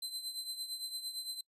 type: tone with tremolo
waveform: sawtooth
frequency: 4066 Hz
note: B7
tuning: 50 cents sharp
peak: -33 dBFS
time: 0.02-1.41 s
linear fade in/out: 5 ms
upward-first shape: triangle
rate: 8.8 Hz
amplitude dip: 75%
effects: noise-tail reverb RT60 0.1 s tail -24 dB re dry + resampled to 32000 Hz